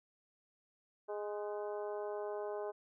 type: harmonic tone with a mistuned harmonic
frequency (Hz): 207.5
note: G#3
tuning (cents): -1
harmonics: 2 / 3 / 4 / 5 / 6 / 7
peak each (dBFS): -40 / -43 / -47 / -51 / -57 / -58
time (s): 1.08-2.72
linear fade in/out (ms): 20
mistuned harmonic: 7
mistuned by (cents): +66
effects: none